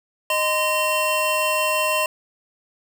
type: tone cluster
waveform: square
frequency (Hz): 618 / 1028 / 2730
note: D#5 / C6 / F7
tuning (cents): -12 / -31 / -40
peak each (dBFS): -24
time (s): 0.3-2.06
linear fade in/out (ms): 2
effects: none